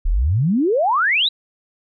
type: exponential sweep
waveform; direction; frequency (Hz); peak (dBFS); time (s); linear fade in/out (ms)
sine; up; 32.7 to 4027; -14; 0.05-1.29; 10
effects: none